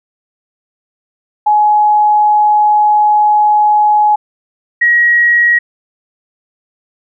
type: tone pair in turn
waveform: sine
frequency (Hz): 842 / 1900.6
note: G#5 / A#6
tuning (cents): +24 / +33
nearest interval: octave + major second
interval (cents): 1409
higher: second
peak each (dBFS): -6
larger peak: neither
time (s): 1.46-4.16 / 4.81-5.59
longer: first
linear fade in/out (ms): 10
effects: none